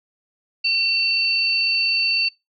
sine tone pair together, 2714 / 4550 Hz, E7 / C#8, +50 / +44 cents, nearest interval major sixth, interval 894 cents, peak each -20 dBFS, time 0.64-2.29 s, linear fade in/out 10 ms, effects noise-tail reverb RT60 0.2 s tail -23 dB re dry

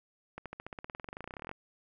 accelerating click train, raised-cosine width 0.5 ms, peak -26 dBFS, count 27, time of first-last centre 0.38-1.514 s, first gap 77 ms, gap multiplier 0.95, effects none

